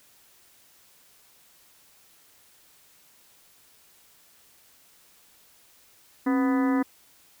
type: harmonic tone with a mistuned harmonic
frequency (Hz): 248.5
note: B3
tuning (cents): +11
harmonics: 1 / 2 / 3 / 4 / 5 / 6 / 7 / 8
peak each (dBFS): -21 / -33 / -36 / -34 / -37 / -43 / -39 / -41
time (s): 6.26-6.83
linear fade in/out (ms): 10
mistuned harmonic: 1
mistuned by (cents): +130
effects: white hiss -58 dBFS RMS until 7.4 s